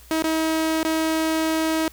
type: tone with dropouts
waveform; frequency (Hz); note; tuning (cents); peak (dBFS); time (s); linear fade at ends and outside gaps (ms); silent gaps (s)
sawtooth; 319.3; D#4; +45; -16; 0.11-1.88; 0; 0.223-0.241 / 0.831-0.85
effects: added 60 Hz sine -47 dBFS peak until 1.92 s + white hiss -50 dBFS RMS until 1.92 s

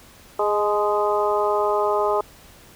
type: harmonic tone with a mistuned harmonic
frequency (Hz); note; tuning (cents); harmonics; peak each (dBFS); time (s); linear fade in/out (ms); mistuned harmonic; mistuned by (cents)
207.2; G#3; -4; 2 / 3 / 4 / 5 / 6; -22 / -24 / -25 / -26 / -27; 0.39-2.21; 5; 4; +31
effects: pink hiss -48 dBFS RMS until 2.75 s

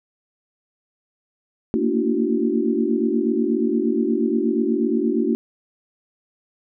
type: tone cluster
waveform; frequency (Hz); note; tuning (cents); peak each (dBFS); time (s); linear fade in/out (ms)
sine; 226.3 / 234.7 / 291 / 338.6 / 377.9; A3 / A#3 / D4 / E4 / F#4; +49 / +12 / -16 / +46 / +37; -24; 1.74-5.35; 0
effects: none

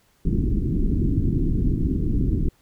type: low-pass noise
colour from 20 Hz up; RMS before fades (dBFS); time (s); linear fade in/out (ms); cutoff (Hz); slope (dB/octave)
pink; -21; 0.25-2.49; 5; 350; 48
effects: pink hiss -62 dBFS RMS until 2.61 s

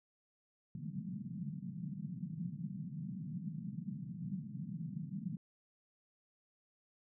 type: band-pass noise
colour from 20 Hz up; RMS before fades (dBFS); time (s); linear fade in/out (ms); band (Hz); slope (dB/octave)
pink; -43; 0.75-5.37; 2; 140 to 210; 48
effects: none

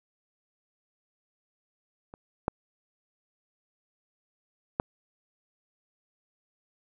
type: clicks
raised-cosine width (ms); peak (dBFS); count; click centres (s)
1; -30 / -11 / -11; 3; 2.139 / 2.481 / 4.799
effects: none

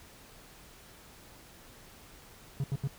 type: tone bursts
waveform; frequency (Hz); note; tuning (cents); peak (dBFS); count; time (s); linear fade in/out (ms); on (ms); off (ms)
triangle; 137; C#3; -20; -26; 3; 2.6-2.875; 2; 39; 79
effects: pink hiss -54 dBFS RMS until 2.98 s

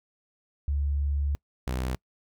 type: tone pair in turn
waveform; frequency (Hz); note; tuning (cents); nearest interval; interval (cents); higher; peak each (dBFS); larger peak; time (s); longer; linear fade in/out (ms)
sine / sawtooth; 71.3 / 63.4; C#2 / B1; +49 / +46; major second; 203; first; -24; neither; 0.68-1.35 / 1.67-1.95; first; 0
effects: noise-tail reverb RT60 0.1 s tail -26 dB re dry

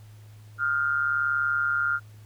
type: tone with amplitude modulation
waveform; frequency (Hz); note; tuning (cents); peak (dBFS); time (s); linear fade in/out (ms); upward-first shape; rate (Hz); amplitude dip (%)
sine; 1400; F6; +4; -19; 0.58-2; 50; sine; 141; 70
effects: added 106 Hz sine -45 dBFS peak until 2.25 s + pink hiss -59 dBFS RMS until 2.25 s

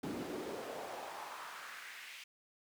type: noise with high-pass filter sweep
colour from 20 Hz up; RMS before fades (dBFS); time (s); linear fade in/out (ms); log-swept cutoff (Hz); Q
brown; -45; 0.03-2.24; 5; 240 to 2600; 2.2
effects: none

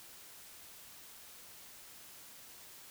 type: silence
effects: white hiss -54 dBFS RMS until 2.9 s

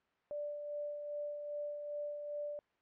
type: tone with tremolo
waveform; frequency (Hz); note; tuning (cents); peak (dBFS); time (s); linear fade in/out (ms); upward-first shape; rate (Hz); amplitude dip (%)
sine; 587.3; D5; 0; -37; 0.31-2.59; 0; sine; 2.5; 40
effects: white hiss -75 dBFS RMS until 2.81 s + low-pass 2000 Hz 12 dB/octave

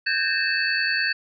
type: tone cluster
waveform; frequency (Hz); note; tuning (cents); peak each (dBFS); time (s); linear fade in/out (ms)
sine; 1556 / 1646 / 1815 / 2617 / 4469; G6 / G#6 / A#6 / E7 / C#8; -13 / -16 / -47 / -13 / +13; -27; 0.06-1.13; 10
effects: none

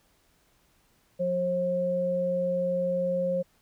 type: tone pair together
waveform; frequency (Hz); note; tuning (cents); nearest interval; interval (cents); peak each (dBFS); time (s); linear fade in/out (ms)
sine; 178.87 / 536; F3 / C5; +42 / +42; octave + perfect fifth; 1900; -32 / -25; 1.19-3.43; 20
effects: pink hiss -66 dBFS RMS until 3.61 s

